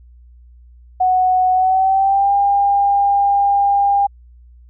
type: tone with pitch glide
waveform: sine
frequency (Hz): 740 to 802.3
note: F#5 to G5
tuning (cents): 0 to +40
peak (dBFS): -11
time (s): 1-4.07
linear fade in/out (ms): 10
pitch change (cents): +140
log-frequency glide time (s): 1.53-2.33
effects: added 60 Hz sine -41 dBFS peak until 4.69 s

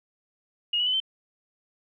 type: tone with pitch steps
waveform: sine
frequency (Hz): 2867 / 2941 / 3016 / 3094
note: F7 / F#7 / F#7 / G7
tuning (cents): +45 / -11 / +32 / -23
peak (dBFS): -22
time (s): 0.73-1.002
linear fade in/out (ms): 5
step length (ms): 68
effects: none

